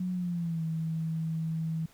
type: tone with pitch glide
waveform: sine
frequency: 182.1 to 161.3 Hz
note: F#3 to E3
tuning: -27 to -37 cents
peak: -29 dBFS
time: 0-1.86 s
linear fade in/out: 5 ms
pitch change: -210 cents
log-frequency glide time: 0.13-0.63 s
effects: pink hiss -60 dBFS RMS until 1.93 s